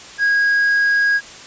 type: tone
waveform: triangle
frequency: 1643 Hz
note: G#6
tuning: 19 cents flat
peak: -11 dBFS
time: 0.18-1.21 s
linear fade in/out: 50 ms
effects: white hiss -37 dBFS RMS until 1.46 s + resampled to 16000 Hz